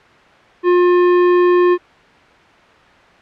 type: tone with hard clipping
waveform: sine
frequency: 355.6 Hz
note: F4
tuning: 31 cents sharp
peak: -11 dBFS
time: 0.63-1.78 s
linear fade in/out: 50 ms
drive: 16 dB
effects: white hiss -45 dBFS RMS until 3.21 s + low-pass 2000 Hz 12 dB/octave